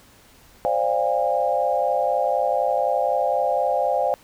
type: chord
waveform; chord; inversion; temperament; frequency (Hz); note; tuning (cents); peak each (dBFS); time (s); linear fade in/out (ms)
sine; D half-diminished seventh; third; equal with one note detuned; 523.3 / 587.3 / 698.5 / 810.2; C5 / D5 / F5 / Ab5; 0 / 0 / 0 / -43; -24; 0.65-4.14; 0
effects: pink hiss -52 dBFS RMS until 4.23 s